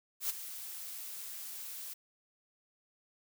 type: noise with ADSR envelope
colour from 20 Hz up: blue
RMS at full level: -32 dBFS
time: 0.2-1.94 s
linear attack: 94 ms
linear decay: 19 ms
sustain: -12 dB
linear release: 10 ms
effects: none